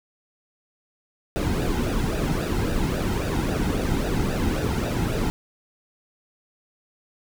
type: noise with flanger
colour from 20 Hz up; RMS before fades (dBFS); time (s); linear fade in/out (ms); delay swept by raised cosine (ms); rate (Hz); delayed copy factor
brown; -24; 1.36-5.3; 0; 0.92 to 1.78; 3.7; -0.65
effects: none